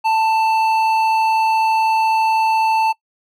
triangle tone with hard clipping, 886 Hz, A5, 12 cents sharp, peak -15 dBFS, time 0.04-2.93 s, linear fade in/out 20 ms, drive 12 dB, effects noise-tail reverb RT60 0.1 s tail -21 dB re dry

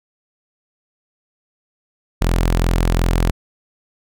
sawtooth tone, 42.77 Hz, F1, 35 cents flat, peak -10 dBFS, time 2.21-3.31 s, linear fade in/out 10 ms, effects none

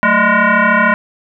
sine tone with frequency modulation, 223.2 Hz, A3, 25 cents sharp, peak -8 dBFS, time 0.03-0.94 s, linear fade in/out 0 ms, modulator 413 Hz, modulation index 4.4, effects none

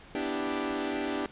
sawtooth chord, E minor seventh, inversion second, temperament equal, 246.9 / 293.7 / 329.6 / 392 Hz, B3 / D4 / E4 / G4, 0 / 0 / 0 / 0 cents, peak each -34 / -29 / -34 / -31 dBFS, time 0.15-1.26 s, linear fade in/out 0 ms, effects pink hiss -51 dBFS RMS until 1.31 s + resampled to 8000 Hz

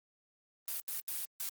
blue noise bursts at uneven times, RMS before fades -38 dBFS, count 4, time 0.68-0.8 / 0.88-1 / 1.08-1.25 / 1.4-1.49 s, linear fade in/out 0 ms, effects Opus 32 kbps

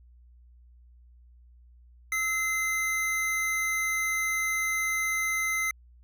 square tone pair together, 1302.8 / 2068 Hz, E6 / C7, -21 / -21 cents, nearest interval minor sixth, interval 800 cents, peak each -37 / -27 dBFS, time 2.12-5.71 s, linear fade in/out 2 ms, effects added 60 Hz sine -52 dBFS peak until 6.03 s

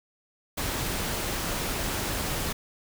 pink noise, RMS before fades -30 dBFS, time 0.57-2.53 s, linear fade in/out 10 ms, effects none

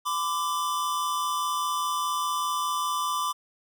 square tone pair together, 1009.8 / 1174.7 Hz, B5 / D6, +38 / 0 cents, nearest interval minor third, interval 262 cents, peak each -31 / -28 dBFS, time 0.05-3.33 s, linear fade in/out 20 ms, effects none

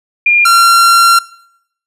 sine / 45% pulse tone pair in turn, 2409 / 1371.3 Hz, D7 / F6, +43 / -32 cents, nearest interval minor seventh, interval 975 cents, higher first, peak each -5 dBFS, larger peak neither, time 0.26-0.45 / 0.45-1.19 s, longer second, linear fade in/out 5 ms, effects noise-tail reverb RT60 0.7 s tail -20 dB re dry + resampled to 32000 Hz

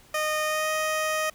15% pulse tone with pitch glide, 615 to 623.6 Hz, D#5 to D#5, -20 to +4 cents, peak -18 dBFS, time 0.14-1.3 s, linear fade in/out 5 ms, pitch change +24 cents, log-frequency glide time 0.44-0.7 s, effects pink hiss -55 dBFS RMS until 1.34 s

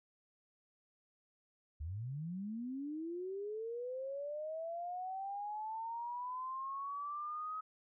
sine linear sweep, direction up, 69.3 to 1273 Hz, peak -39 dBFS, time 1.8-7.61 s, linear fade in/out 10 ms, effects none

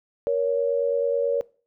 sine tone pair together, 471.7 / 560.9 Hz, A#4 / C#5, +20 / +20 cents, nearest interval minor third, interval 300 cents, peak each -23 dBFS, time 0.27-1.41 s, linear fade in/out 0 ms, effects noise-tail reverb RT60 0.4 s tail -22 dB re dry

